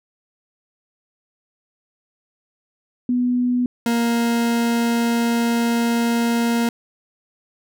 sine / 40% pulse tone pair in turn, 246.9 / 233.9 Hz, B3 / A#3, 0 / +6 cents, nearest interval minor second, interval 94 cents, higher first, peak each -16 dBFS, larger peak neither, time 3.09-3.66 / 3.86-6.69 s, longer second, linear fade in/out 2 ms, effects none

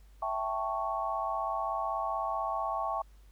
sine chord, A dominant seventh, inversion second, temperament equal, 659.3 / 784 / 880 / 1108.7 Hz, E5 / G5 / A5 / C#6, 0 / 0 / 0 / 0 cents, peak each -36 / -36 / -37 / -34 dBFS, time 0.22-3.02 s, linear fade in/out 5 ms, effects added 50 Hz sine -53 dBFS peak until 3.31 s + pink hiss -68 dBFS RMS until 3.31 s

